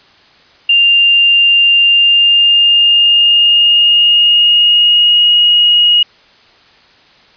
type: tone with pitch glide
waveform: sine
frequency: 2794 to 2883 Hz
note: F7 to F#7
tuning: 0 to -46 cents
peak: -5 dBFS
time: 0.69-6.03 s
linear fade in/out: 5 ms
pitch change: +54 cents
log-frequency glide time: 1.83-5.32 s
effects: white hiss -45 dBFS RMS until 7.36 s + resampled to 11025 Hz